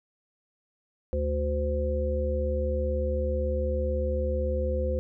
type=harmonic tone; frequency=73.5 Hz; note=D2; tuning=2 cents sharp; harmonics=1 / 3 / 5 / 7; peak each=-27 / -37 / -36 / -29 dBFS; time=1.13-4.99 s; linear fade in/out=0 ms; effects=none